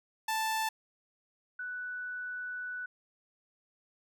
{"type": "tone pair in turn", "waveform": ["sawtooth", "sine"], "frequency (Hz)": [881, 1485.4], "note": ["A5", "F#6"], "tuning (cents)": [2, 6], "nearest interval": "major sixth", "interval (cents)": 904, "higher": "second", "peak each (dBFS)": [-26, -36], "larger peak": "first", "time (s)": [[0.28, 0.69], [1.59, 2.86]], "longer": "second", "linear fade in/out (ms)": 5, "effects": []}